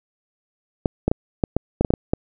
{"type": "clicks", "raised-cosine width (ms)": 2, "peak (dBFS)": -4, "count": 10, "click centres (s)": [0.858, 1.08, 1.115, 1.438, 1.566, 1.81, 1.848, 1.905, 1.938, 2.135], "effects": []}